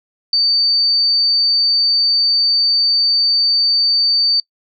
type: tone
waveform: sine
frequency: 4590 Hz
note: D8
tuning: 40 cents flat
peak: -11 dBFS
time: 0.33-4.4 s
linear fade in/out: 2 ms
effects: noise-tail reverb RT60 0.1 s tail -24 dB re dry